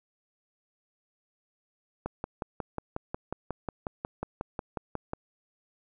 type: click train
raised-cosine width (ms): 1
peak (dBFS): -18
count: 18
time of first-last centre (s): 2.06-5.134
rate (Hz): 5.53
effects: none